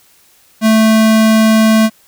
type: tone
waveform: square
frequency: 220 Hz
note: A3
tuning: in tune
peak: -7 dBFS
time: 0.61-1.9 s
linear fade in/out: 50 ms
effects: white hiss -49 dBFS RMS until 2.07 s